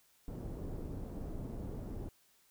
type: low-pass noise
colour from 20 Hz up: pink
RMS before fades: -42 dBFS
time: 0.28-2.09 s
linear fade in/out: 0 ms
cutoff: 410 Hz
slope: 12 dB/octave
effects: white hiss -69 dBFS RMS until 2.5 s

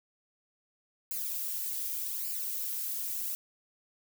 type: noise with flanger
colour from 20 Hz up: violet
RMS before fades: -35 dBFS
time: 1.11-3.35 s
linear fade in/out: 0 ms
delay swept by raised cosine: 0.41 to 3.21 ms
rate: 0.85 Hz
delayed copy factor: +0.8
effects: none

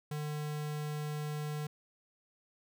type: tone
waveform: square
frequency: 150 Hz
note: D3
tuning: 37 cents sharp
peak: -36 dBFS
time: 0.11-1.67 s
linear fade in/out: 5 ms
effects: none

